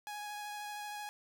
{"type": "tone with vibrato", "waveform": "sawtooth", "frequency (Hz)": 832, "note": "G#5", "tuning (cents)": 3, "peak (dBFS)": -37, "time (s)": [0.07, 1.09], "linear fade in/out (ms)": 0, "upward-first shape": "sine", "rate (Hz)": 13, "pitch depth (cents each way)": 12, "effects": []}